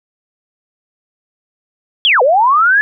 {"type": "linear two-way sweep", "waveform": "sine", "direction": "down then up", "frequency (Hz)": [3457, 473.8, 1729], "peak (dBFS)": -7, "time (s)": [2.05, 2.81], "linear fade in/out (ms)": 0, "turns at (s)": 2.22, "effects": []}